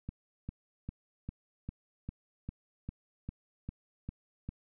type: click train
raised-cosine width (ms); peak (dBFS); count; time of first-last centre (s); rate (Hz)
5; -26; 12; 0.09-4.49; 2.5
effects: none